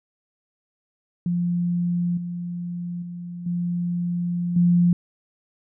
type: tone with level steps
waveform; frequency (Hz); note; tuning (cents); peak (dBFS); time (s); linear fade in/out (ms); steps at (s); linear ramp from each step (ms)
sine; 174.61; F3; 0; -20 / -27 / -31 / -22 / -14; 1.26-4.93; 2; 2.17 / 3.02 / 3.46 / 4.56; 5
effects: none